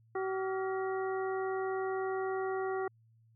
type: harmonic tone with a mistuned harmonic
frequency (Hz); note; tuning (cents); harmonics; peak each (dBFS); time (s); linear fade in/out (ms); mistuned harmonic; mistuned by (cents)
380.6; F#4; +49; 1 / 2 / 3 / 4 / 5; -33 / -39 / -43 / -45 / -47; 0.15-2.88; 5; 4; -140
effects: added 113 Hz sine -62 dBFS peak until 3.35 s